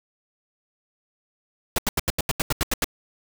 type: noise bursts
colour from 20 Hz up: pink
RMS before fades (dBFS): -22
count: 11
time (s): 1.76-2.844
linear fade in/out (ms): 2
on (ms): 24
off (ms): 82
effects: none